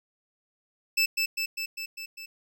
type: tone with echo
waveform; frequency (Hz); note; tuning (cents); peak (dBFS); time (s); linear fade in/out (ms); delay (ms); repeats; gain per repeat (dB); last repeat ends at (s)
25% pulse; 2637; E7; 0; -17; 0.97-1.06; 10; 200; 6; -3; 2.26
effects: none